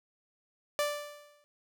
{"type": "tone with exponential decay", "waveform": "sawtooth", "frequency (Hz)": 587, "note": "D5", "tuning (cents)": -1, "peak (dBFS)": -22, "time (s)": [0.79, 1.44], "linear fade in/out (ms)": 0, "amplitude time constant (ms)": 140, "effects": []}